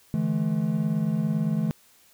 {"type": "chord", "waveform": "triangle", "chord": "D suspended second", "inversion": "none", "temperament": "equal with one note detuned", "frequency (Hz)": [146.83, 164.81, 214.4], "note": ["D3", "E3", "A3"], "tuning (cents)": [0, 0, -45], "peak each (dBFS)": [-28, -24, -24], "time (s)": [0.14, 1.71], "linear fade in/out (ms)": 0, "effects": ["white hiss -58 dBFS RMS until 2.13 s"]}